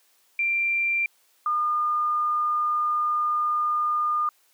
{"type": "tone pair in turn", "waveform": "sine", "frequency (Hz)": [2366, 1214.2], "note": ["D7", "D#6"], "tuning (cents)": [12, -43], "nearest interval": "octave", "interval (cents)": 1155, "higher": "first", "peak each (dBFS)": -21, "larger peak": "neither", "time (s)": [[0.39, 1.06], [1.46, 4.29]], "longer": "second", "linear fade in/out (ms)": 2, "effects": ["white hiss -63 dBFS RMS until 4.53 s", "high-pass 400 Hz 12 dB/octave"]}